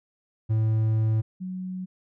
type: tone pair in turn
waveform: triangle / sine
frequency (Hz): 110 / 185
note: A2 / F#3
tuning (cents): 0 / 0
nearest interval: major sixth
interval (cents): 900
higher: second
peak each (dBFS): -18 / -30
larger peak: first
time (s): 0.49-1.22 / 1.4-1.86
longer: first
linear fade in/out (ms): 20
effects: none